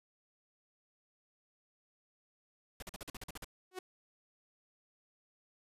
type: noise bursts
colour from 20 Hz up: pink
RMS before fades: -45 dBFS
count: 10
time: 2.8-3.445 s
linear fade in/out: 2 ms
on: 24 ms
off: 45 ms
type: tone with exponential growth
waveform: sawtooth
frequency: 370 Hz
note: F#4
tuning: in tune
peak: -33 dBFS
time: 3.71-3.79 s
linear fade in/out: 5 ms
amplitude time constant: 17 ms
effects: resampled to 32000 Hz